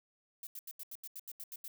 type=noise bursts; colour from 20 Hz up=violet; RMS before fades=-45 dBFS; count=11; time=0.43-1.68 s; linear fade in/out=2 ms; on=40 ms; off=81 ms; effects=none